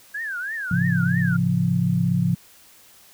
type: tone with vibrato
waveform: sine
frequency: 1615 Hz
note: G#6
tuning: 49 cents flat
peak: -26 dBFS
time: 0.14-1.37 s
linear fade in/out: 10 ms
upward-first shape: triangle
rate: 3.1 Hz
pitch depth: 260 cents each way
type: chord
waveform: sine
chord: A augmented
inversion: none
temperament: equal with one note detuned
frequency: 110 / 137.71 / 174.61 Hz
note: A2 / C#3 / E#3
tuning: 0 / -11 / 0 cents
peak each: -25 / -23 / -20 dBFS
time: 0.71-2.35 s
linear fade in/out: 5 ms
effects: white hiss -51 dBFS RMS until 3.13 s